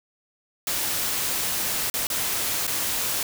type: noise with dropouts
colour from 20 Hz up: white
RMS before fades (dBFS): -26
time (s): 0.67-3.23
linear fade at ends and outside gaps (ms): 2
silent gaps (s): 1.9-1.94 / 2.07-2.101 / 2.669-2.676
effects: none